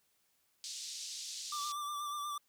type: band-pass noise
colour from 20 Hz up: pink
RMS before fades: -44 dBFS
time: 0.64-1.72 s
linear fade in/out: 0 ms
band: 4000 to 7400 Hz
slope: 24 dB/octave
type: tone with vibrato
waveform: square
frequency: 1174.7 Hz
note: D6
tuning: in tune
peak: -38 dBFS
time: 1.52-2.38 s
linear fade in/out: 5 ms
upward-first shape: sine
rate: 8.3 Hz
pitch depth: 33 cents each way
effects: white hiss -75 dBFS RMS until 2.48 s